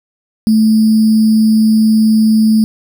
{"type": "tone with sample-and-hold", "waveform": "sine", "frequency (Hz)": 218.9, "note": "A3", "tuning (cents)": -9, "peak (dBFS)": -6, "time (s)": [0.47, 2.64], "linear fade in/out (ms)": 0, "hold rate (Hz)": 4900, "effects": []}